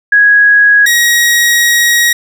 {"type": "tone pair in turn", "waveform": ["sine", "sawtooth"], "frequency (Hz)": [1661.2, 1895.3], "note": ["G#6", "A#6"], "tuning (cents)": [0, 28], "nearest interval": "major second", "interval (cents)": 228, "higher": "second", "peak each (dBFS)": -3, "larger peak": "neither", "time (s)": [[0.12, 0.86], [0.86, 2.13]], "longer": "second", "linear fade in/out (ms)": 5, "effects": []}